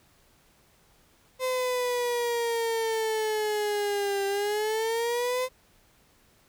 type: exponential two-way sweep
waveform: 35% pulse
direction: down then up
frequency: 516 to 394.5 to 516 Hz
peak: -24 dBFS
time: 1.39-5.49 s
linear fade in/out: 50 ms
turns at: 4.26 s
effects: pink hiss -62 dBFS RMS until 6.48 s